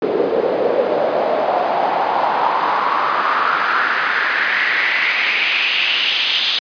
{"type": "noise with band-pass filter sweep", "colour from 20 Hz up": "pink", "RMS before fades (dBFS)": -17, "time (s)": [0.02, 6.59], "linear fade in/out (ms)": 2, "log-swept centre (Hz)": [420, 3500], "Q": 3.9, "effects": ["high-pass 200 Hz 12 dB/octave", "resampled to 11025 Hz"]}